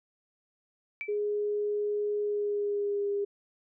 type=tone with exponential decay; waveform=sine; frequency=2321 Hz; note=D7; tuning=21 cents flat; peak=-30 dBFS; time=1.01-1.18 s; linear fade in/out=0 ms; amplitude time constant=36 ms
type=tone with pitch glide; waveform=sine; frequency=415.3 to 404.4 Hz; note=G#4 to G#4; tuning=0 to -46 cents; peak=-27 dBFS; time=1.08-3.25 s; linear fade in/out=10 ms; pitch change=-46 cents; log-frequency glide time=2.22-3.09 s
effects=none

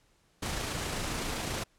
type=noise with amplitude modulation; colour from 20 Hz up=pink; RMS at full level=-33 dBFS; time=0.42-1.64 s; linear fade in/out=10 ms; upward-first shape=sine; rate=27.7 Hz; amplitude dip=25%; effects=pink hiss -68 dBFS RMS until 1.78 s + low-pass 10000 Hz 12 dB/octave

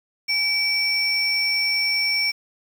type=tone pair together; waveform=sine; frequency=2300 / 5445 Hz; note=D7 / F8; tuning=-37 / -45 cents; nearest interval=octave + minor third; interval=1492 cents; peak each=-20 dBFS; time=0.28-2.32 s; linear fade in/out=20 ms; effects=tanh soft clip ceiling -15 dBFS + 7-bit

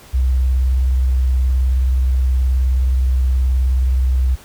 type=tone with vibrato; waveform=sine; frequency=64.2 Hz; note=C2; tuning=32 cents flat; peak=-12 dBFS; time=0.13-4.36 s; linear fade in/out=20 ms; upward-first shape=sine; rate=19 Hz; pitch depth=65 cents each way; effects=pink hiss -43 dBFS RMS until 4.44 s

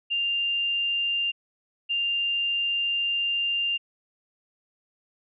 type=tone pair in turn; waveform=sine; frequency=2794 / 2794 Hz; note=F7 / F7; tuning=0 / 0 cents; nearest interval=unison; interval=0 cents; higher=neither; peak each=-23 / -23 dBFS; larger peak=neither; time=0.1-1.32 / 1.89-3.78 s; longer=second; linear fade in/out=20 ms; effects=none

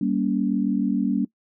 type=chord; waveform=sine; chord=G diminished; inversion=none; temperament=just; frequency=196 / 235.2 / 282.2 Hz; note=G3 / Bb3 / Db4; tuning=0 / +16 / +31 cents; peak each=-24 dBFS; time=0.01-1.25 s; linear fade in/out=5 ms; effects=noise-tail reverb RT60 0.1 s tail -21 dB re dry

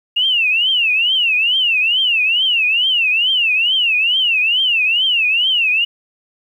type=tone with vibrato; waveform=sine; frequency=2794 Hz; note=F7; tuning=in tune; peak=-12 dBFS; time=0.16-5.85 s; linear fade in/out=10 ms; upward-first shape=triangle; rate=2.3 Hz; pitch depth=240 cents each way; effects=8-bit

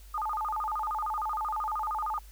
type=tone with vibrato; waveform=sine; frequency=1031 Hz; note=C6; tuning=26 cents flat; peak=-29 dBFS; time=0.14-2.19 s; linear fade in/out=5 ms; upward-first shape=square; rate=13 Hz; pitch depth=300 cents each way; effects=added 50 Hz sine -47 dBFS peak until 2.31 s + white hiss -58 dBFS RMS until 2.31 s

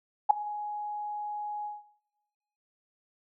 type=tone with ADSR envelope; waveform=sine; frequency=835 Hz; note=G#5; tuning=9 cents sharp; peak=-12 dBFS; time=0.29-1.83 s; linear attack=16 ms; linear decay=4 ms; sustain=-21 dB; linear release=180 ms; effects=noise-tail reverb RT60 1.0 s tail -17 dB re dry

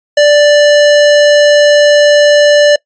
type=tone; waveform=square; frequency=587.3 Hz; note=D5; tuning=in tune; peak=-4 dBFS; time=0.17-2.76 s; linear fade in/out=5 ms; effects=noise-tail reverb RT60 0.1 s tail -23 dB re dry + resampled to 16000 Hz

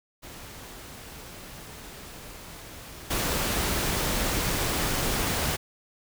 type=noise with level steps; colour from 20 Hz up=pink; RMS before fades=-43 / -27 dBFS; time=0.22-5.57 s; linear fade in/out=20 ms; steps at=3.1 s; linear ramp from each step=10 ms; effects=none

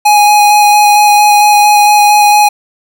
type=tone with vibrato; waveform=square; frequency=832 Hz; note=G#5; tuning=3 cents sharp; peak=-4 dBFS; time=0.05-2.49 s; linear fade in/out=10 ms; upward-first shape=square; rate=4.4 Hz; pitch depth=9 cents each way; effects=none

